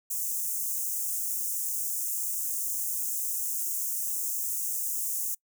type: high-pass noise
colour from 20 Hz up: white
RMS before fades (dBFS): -31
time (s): 0.1-5.35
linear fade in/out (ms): 10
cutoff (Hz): 6300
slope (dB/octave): 48
effects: noise-tail reverb RT60 0.1 s tail -25 dB re dry